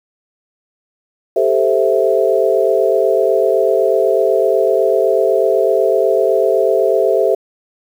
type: chord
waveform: sine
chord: A minor seventh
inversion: third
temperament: equal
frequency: 392 / 440 / 523.3 / 659.3 Hz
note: G4 / A4 / C5 / E5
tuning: 0 / 0 / 0 / 0 cents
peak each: -16 dBFS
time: 1.36-7.35 s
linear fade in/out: 5 ms
effects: 7-bit